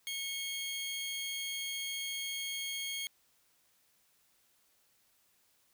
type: tone pair together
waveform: sawtooth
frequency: 2200 / 3243 Hz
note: C#7 / G#7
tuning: -14 / -42 cents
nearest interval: perfect fifth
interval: 672 cents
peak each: -37 / -35 dBFS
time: 0.07-3.07 s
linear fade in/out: 0 ms
effects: white hiss -71 dBFS RMS until 5.73 s